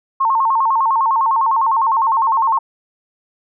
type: tone with vibrato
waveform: sine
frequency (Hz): 987.8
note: B5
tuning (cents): 0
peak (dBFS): -12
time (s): 0.2-2.59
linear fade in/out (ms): 10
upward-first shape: square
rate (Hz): 9.9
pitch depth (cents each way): 150
effects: none